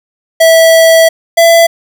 square tone pair in turn, 654 / 669.3 Hz, E5 / E5, -14 / +26 cents, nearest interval unison, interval 40 cents, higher second, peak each -3 dBFS, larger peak neither, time 0.4-1.09 / 1.37-1.67 s, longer first, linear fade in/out 10 ms, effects none

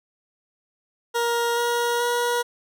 20% pulse tone with pitch steps, 470.8 / 475.7 / 480.7 Hz, A#4 / A#4 / B4, +17 / +35 / -47 cents, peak -16 dBFS, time 1.14-2.43 s, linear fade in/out 20 ms, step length 430 ms, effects none

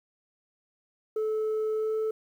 sine tone with pitch glide, 434.3 to 437.6 Hz, A4 to A4, -23 to -9 cents, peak -23 dBFS, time 1.16-2.11 s, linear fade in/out 5 ms, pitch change +14 cents, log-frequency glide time 1.74-1.94 s, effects tanh soft clip ceiling -25 dBFS + 10-bit

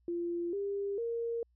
sine tone with pitch steps, 344.4 / 400.2 / 465.1 Hz, F4 / G4 / A#4, -24 / +36 / -4 cents, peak -32 dBFS, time 0.08-1.43 s, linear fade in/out 2 ms, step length 450 ms, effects added 60 Hz sine -67 dBFS peak until 1.55 s

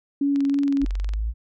sine tone with vibrato, 279.9 Hz, C#4, 17 cents sharp, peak -18 dBFS, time 0.21-0.85 s, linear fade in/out 5 ms, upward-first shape sine, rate 3.1 Hz, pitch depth 14 cents each way
click train, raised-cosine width 0.2 ms, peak -22 dBFS, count 18, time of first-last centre 0.36-1.136 s, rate 21.9 Hz
sine exponential sweep, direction up, 43.11 to 58 Hz, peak -22 dBFS, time 0.8-1.34 s, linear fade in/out 50 ms
effects none

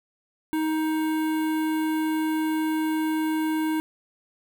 square tone with notch filter, 314.1 Hz, D#4, 16 cents sharp, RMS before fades -25 dBFS, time 0.53-3.8 s, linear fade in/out 0 ms, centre 5400 Hz, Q 0.59, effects none

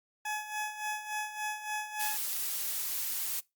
20% pulse tone with tremolo, 849 Hz, G#5, 38 cents sharp, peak -27 dBFS, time 0.25-2.17 s, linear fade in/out 5 ms, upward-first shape sine, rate 3.5 Hz, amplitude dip 70%
blue noise, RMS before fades -34 dBFS, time 1.99-3.41 s, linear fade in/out 20 ms
effects noise-tail reverb RT60 0.2 s tail -22 dB re dry + Opus 48 kbps

